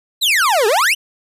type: exponential two-way sweep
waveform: 40% pulse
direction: down then up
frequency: 4200 to 396 to 3136 Hz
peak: -11 dBFS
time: 0.21-0.95 s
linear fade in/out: 20 ms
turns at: 0.67 s
effects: resampled to 32000 Hz